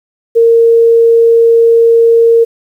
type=tone; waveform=sine; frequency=461.1 Hz; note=A#4; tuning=19 cents flat; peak=-3 dBFS; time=0.35-2.45 s; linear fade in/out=20 ms; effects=7-bit